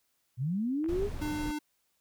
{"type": "linear sweep", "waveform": "sine", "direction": "up", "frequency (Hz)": [114.1, 425.2], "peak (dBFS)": -28, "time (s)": [0.37, 1.1], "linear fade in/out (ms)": 50}
{"type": "clicks", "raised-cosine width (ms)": 0.5, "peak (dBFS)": [-34, -37], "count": 2, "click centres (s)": [0.843, 0.861]}
{"type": "noise", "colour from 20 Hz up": "brown", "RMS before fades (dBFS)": -37, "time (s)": [0.88, 1.52], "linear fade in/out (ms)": 10}
{"type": "tone", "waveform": "square", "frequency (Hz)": 300.2, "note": "D4", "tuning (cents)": 38, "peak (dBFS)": -33, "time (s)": [1.21, 1.59], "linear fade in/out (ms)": 10}
{"effects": ["white hiss -75 dBFS RMS until 2 s"]}